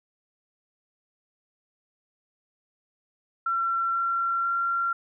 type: tone with pitch steps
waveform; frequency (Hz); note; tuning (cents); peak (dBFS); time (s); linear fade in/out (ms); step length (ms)
sine; 1357 / 1365.6 / 1374.4; E6 / F6 / F6; +50 / -39 / -28; -23; 3.46-4.93; 5; 490
effects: none